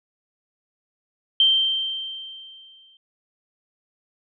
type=tone with exponential decay; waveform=sine; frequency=3136 Hz; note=G7; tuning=in tune; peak=-12 dBFS; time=1.4-2.97 s; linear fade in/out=2 ms; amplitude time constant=340 ms; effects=none